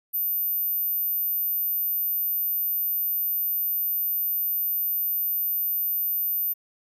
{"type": "tone", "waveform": "sine", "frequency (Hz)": 13860, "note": "A9", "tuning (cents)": -27, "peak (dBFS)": -23, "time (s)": [0.13, 6.54], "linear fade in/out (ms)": 20, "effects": []}